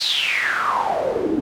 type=noise with band-pass filter sweep; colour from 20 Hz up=pink; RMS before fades=-21 dBFS; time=0-1.41 s; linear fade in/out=20 ms; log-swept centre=4400 to 280 Hz; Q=8.2; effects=none